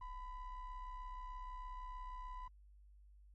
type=ring-modulated tone; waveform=triangle; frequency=485.8 Hz; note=B4; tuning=29 cents flat; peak=-40 dBFS; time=0.01-2.48 s; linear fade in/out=5 ms; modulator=519 Hz; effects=added 50 Hz sine -59 dBFS peak until 3.34 s + MP3 32 kbps